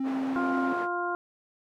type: tone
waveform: triangle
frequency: 266.1 Hz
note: C4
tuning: 29 cents sharp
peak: -25 dBFS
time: 0-0.73 s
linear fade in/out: 5 ms
type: band-pass noise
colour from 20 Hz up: white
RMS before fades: -39 dBFS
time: 0.03-0.88 s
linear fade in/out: 50 ms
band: 250 to 870 Hz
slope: 12 dB/octave
type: harmonic tone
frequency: 351.3 Hz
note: F4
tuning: 10 cents sharp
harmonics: 1 / 2 / 3 / 4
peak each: -33 / -33 / -33 / -33 dBFS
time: 0.36-1.15 s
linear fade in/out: 0 ms
effects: none